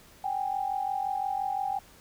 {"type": "tone pair together", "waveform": "sine", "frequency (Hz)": [770, 815.8], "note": ["G5", "G#5"], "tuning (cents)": [-31, -31], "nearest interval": "minor second", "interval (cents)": 100, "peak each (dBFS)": [-30, -31], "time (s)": [0.24, 1.79], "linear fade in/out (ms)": 5, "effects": ["pink hiss -55 dBFS RMS until 2 s"]}